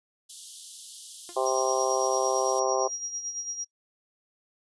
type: high-pass noise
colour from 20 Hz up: white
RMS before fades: -42 dBFS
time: 0.29-2.6 s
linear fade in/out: 10 ms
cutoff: 3000 Hz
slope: 96 dB/octave
type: tone with exponential decay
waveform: sawtooth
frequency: 349.2 Hz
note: F4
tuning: in tune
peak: -36 dBFS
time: 1.29-1.39 s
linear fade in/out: 1 ms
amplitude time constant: 21 ms
type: harmonic tone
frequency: 130.81 Hz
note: C3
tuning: in tune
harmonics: 3 / 4 / 5 / 6 / 7 / 8 / 9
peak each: -30 / -29 / -30 / -30 / -38 / -32 / -42 dBFS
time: 1.36-2.88 s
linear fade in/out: 10 ms
type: tone with tremolo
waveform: sine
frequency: 5700 Hz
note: F8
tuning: 34 cents sharp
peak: -30 dBFS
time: 1.45-3.65 s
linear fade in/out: 20 ms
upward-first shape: sine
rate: 8.9 Hz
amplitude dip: 60%
effects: noise-tail reverb RT60 0.1 s tail -19 dB re dry + resampled to 24000 Hz